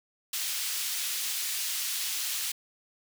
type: high-pass noise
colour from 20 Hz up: pink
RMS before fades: -32 dBFS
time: 0.33-2.52 s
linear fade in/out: 5 ms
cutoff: 3200 Hz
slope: 12 dB/octave
effects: none